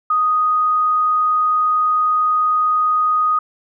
sine tone, 1244.5 Hz, D#6, in tune, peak -13 dBFS, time 0.1-3.39 s, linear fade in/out 5 ms, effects none

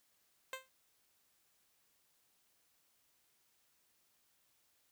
10% pulse tone with exponential decay, 523.3 Hz, C5, in tune, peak -30 dBFS, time 0.53-0.69 s, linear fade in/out 2 ms, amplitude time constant 33 ms, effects white hiss -75 dBFS RMS until 4.91 s

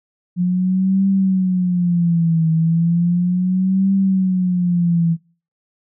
sine tone with vibrato, 177.1 Hz, F3, 24 cents sharp, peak -13 dBFS, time 0.36-5.17 s, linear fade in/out 50 ms, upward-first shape triangle, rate 0.35 Hz, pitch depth 170 cents each way, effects noise-tail reverb RT60 0.4 s tail -21 dB re dry

